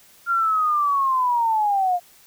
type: linear sweep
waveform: sine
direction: down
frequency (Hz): 1399 to 695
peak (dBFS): -17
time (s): 0.26-2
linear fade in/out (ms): 50
effects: white hiss -52 dBFS RMS until 2.26 s